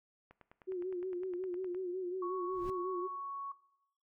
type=click train; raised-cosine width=0.5 ms; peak=-40 dBFS; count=15; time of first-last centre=0.31-1.747 s; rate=9.74 Hz
type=tone with vibrato; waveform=sine; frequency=364.6 Hz; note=F#4; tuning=25 cents flat; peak=-35 dBFS; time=0.67-3.08 s; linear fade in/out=20 ms; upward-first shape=sine; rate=5.5 Hz; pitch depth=65 cents each way
type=tone; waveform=sine; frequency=1111 Hz; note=C#6; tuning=4 cents sharp; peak=-38 dBFS; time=2.22-3.52 s; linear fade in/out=5 ms
type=noise with exponential growth; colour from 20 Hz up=brown; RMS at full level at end=-41 dBFS; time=2.44-2.7 s; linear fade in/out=1 ms; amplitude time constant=55 ms
effects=noise-tail reverb RT60 0.8 s tail -18 dB re dry